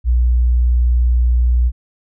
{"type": "tone", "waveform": "sine", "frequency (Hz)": 60.5, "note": "B1", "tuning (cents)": -35, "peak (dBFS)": -10, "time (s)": [0.04, 1.72], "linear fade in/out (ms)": 50, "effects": []}